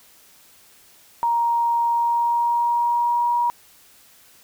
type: tone with pitch glide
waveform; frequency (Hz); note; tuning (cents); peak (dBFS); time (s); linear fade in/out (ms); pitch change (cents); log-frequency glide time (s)
sine; 938 to 955.5; A#5 to A#5; +11 to +43; -17; 1.23-3.5; 0; +32; 1.89-3.35
effects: white hiss -52 dBFS RMS until 4.43 s